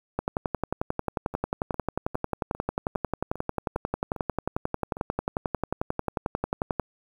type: two click trains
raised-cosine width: 1 ms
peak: -12 / -22 dBFS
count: 75 / 10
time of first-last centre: 0.19-6.797 / 1.34-4.969 s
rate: 11.2 / 2.48 Hz
effects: 8-bit